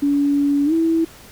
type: tone with pitch glide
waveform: sine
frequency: 284.9 to 327.3 Hz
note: C#4 to E4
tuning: +48 to -12 cents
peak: -14 dBFS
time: 0.02-1.05 s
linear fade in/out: 10 ms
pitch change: +240 cents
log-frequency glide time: 0.65-0.73 s
effects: pink hiss -43 dBFS RMS until 1.31 s